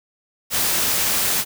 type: noise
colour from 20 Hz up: white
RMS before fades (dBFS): -20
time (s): 0.5-1.45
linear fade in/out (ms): 50
effects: none